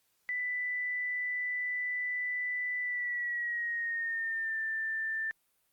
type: tone with pitch glide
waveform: sine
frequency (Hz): 1986 to 1779.6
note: B6 to A6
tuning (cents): +9 to +19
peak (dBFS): -31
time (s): 0.29-5.31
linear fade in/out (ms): 0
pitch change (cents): -190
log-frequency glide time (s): 2.81-4.59
effects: white hiss -74 dBFS RMS until 5.72 s + Opus 48 kbps